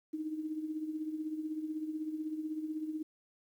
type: tone with tremolo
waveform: sine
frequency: 311.1 Hz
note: D#4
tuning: in tune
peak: -32 dBFS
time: 0.13-3.03 s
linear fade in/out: 10 ms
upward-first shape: triangle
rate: 16 Hz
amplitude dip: 70%
effects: 11-bit